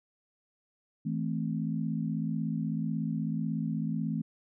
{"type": "tone cluster", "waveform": "sine", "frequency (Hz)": [162.4, 218.7, 260.5], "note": ["E3", "A3", "C4"], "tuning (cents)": [-26, -10, -7], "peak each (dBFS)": [-32, -33, -36], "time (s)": [1.05, 4.22], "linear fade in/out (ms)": 10, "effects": []}